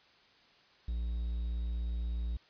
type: tone with quantisation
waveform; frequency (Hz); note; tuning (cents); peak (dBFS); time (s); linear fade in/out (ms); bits
triangle; 58.27; A#1; 0; -30; 0.88-2.37; 5; 10
effects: white hiss -63 dBFS RMS until 2.49 s + resampled to 11025 Hz